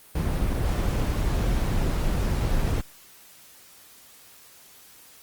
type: noise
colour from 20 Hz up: brown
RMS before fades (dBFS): -24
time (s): 0.15-2.81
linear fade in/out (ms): 5
effects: white hiss -51 dBFS RMS until 5.22 s + Opus 32 kbps